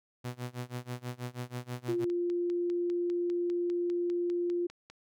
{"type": "tone with tremolo", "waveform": "sawtooth", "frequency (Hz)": 123.47, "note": "B2", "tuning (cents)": 0, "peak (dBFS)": -30, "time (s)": [0.24, 2.05], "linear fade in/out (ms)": 10, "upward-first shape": "sine", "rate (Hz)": 6.2, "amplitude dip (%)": 95}
{"type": "tone", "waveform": "sine", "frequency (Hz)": 349.2, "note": "F4", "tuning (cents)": 0, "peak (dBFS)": -28, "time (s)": [1.88, 4.67], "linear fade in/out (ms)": 10}
{"type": "click train", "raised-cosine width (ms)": 0.2, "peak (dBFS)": -32, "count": 16, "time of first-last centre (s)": [1.9, 4.9], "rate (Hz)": 5}
{"effects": []}